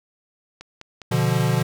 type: click train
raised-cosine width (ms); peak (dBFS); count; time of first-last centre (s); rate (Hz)
0.2; -21; 3; 0.61-1.017; 4.91
type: chord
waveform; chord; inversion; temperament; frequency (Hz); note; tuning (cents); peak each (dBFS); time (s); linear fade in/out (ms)
square; B diminished; none; equal; 123.47 / 146.83 / 174.61; B2 / D3 / F3; 0 / 0 / 0; -22 / -23 / -25; 1.11-1.63; 10
effects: none